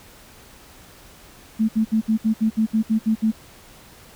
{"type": "tone bursts", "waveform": "sine", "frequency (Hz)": 220, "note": "A3", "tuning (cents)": 0, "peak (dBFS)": -15, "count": 11, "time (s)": [1.59, 3.318], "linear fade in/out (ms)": 20, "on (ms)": 98, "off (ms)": 65, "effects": ["pink hiss -47 dBFS RMS until 4.15 s"]}